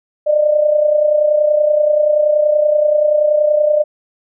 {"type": "tone with amplitude modulation", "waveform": "sine", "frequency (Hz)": 601, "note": "D5", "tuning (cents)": 40, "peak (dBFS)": -7, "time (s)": [0.26, 3.84], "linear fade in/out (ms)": 20, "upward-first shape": "sine", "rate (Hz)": 30.5, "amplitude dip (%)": 60, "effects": []}